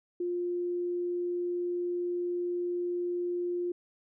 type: tone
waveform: sine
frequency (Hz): 352.2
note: F4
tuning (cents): +15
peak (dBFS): -29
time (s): 0.2-3.72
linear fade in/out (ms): 5
effects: none